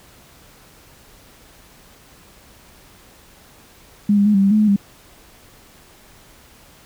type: tone with pitch steps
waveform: sine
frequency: 205.4 / 201.7 / 209.9 / 195.5 / 196.9 / 213.9 / 212.6 / 200 Hz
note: G#3 / G3 / G#3 / G3 / G3 / A3 / G#3 / G3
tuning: -19 / +50 / +19 / -4 / +8 / -49 / +41 / +35 cents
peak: -11 dBFS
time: 4.09-4.762 s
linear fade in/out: 5 ms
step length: 84 ms
effects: pink hiss -48 dBFS RMS until 6.85 s